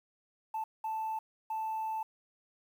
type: tone bursts at uneven times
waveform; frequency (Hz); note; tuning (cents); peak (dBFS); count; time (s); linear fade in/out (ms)
sine; 880; A5; 0; -31; 3; 0.54-0.64 / 0.84-1.19 / 1.5-2.03; 5
effects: tanh soft clip ceiling -30 dBFS + 10-bit